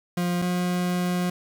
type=tone pair in turn; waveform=40% pulse; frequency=176.2 / 178.76 Hz; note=F3 / F3; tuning=+16 / +41 cents; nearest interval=unison; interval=25 cents; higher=second; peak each=-22 dBFS; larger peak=neither; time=0.17-0.42 / 0.42-1.3 s; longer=second; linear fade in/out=5 ms; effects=8-bit